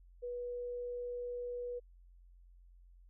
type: tone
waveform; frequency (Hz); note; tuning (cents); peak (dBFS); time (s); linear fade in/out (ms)
sine; 487.7; B4; -22; -38; 0.22-1.8; 20
effects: added 44 Hz sine -57 dBFS peak until 3.09 s